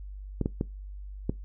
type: clicks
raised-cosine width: 3 ms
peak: -14 dBFS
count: 4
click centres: 0.413 / 0.459 / 0.611 / 1.295 s
effects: noise-tail reverb RT60 0.2 s tail -21 dB re dry + added 49 Hz sine -38 dBFS peak until 1.44 s